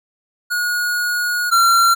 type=tone pair in turn; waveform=square; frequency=1447 / 1368 Hz; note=F#6 / F6; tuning=-39 / -36 cents; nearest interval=minor second; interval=97 cents; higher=first; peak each=-18 / -11 dBFS; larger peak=second; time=0.5-1.51 / 1.51-1.95 s; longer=first; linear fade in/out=20 ms; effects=none